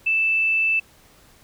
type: tone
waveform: sine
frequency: 2642 Hz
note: E7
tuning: 3 cents sharp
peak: -17 dBFS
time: 0.06-0.8 s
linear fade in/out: 10 ms
effects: pink hiss -53 dBFS RMS until 1.43 s